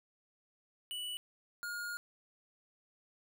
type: tone pair in turn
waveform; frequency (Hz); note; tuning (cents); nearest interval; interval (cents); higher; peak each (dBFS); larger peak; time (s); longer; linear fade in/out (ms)
square; 2956 / 1426.8; F#7 / F6; -2 / +37; octave + minor second; 1261; first; -39 / -39; neither; 0.91-1.17 / 1.63-1.97; second; 0
effects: none